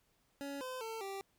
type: tone with pitch steps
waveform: 25% pulse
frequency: 280.4 / 512 / 448.1 / 391.3 Hz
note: C#4 / C5 / A4 / G4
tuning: +20 / -38 / +32 / -3 cents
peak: -37 dBFS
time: 0.41-1.21 s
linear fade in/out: 0 ms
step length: 200 ms
effects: pink hiss -75 dBFS RMS until 1.38 s